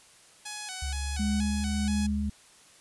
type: tone with vibrato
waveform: 5% pulse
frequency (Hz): 793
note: G5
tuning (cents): +20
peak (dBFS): -24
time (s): 0.45-2.07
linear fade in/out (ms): 10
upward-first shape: square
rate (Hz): 2.1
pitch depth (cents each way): 100
type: tone with pitch glide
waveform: sine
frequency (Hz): 70.1 to 74.27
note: C#2 to D2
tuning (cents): +20 to +20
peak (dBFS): -30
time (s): 0.82-2.3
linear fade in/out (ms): 5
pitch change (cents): +100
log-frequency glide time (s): 0.95-1.76
type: tone with tremolo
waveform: sine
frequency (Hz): 207.7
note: G#3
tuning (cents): 0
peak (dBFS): -25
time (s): 1.19-2.3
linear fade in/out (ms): 10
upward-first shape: sine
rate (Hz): 1.6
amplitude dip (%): 40
effects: white hiss -56 dBFS RMS until 2.8 s + resampled to 24000 Hz